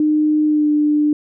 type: tone with pitch glide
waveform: sine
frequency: 304.3 to 298.4 Hz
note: D#4 to D4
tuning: -38 to +28 cents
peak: -12 dBFS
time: 0-1.13 s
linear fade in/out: 2 ms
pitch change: -34 cents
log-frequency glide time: 0.45-0.69 s
effects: none